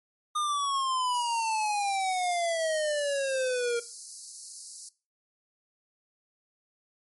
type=exponential sweep; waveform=square; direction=down; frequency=1225 to 466.2 Hz; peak=-27 dBFS; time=0.35-3.8 s; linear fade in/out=10 ms
type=high-pass noise; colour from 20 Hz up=white; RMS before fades=-41 dBFS; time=1.14-4.89 s; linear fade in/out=5 ms; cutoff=4300 Hz; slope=96 dB/octave
effects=noise-tail reverb RT60 0.3 s tail -19 dB re dry + MP3 48 kbps